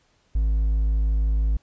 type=tone with hard clipping; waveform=triangle; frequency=53 Hz; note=G#1; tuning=36 cents sharp; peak=-19 dBFS; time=0.35-1.57 s; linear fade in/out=5 ms; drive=5 dB; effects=pink hiss -64 dBFS RMS until 1.62 s + resampled to 16000 Hz